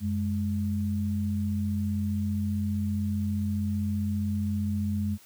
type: tone pair together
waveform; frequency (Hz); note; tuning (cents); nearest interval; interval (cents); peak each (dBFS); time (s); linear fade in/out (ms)
sine; 92.52 / 207.7; F#2 / G#3; 0 / 0; octave + major second; 1400; -28; 0-5.18; 50
effects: white hiss -55 dBFS RMS until 5.25 s + high-pass 60 Hz 12 dB/octave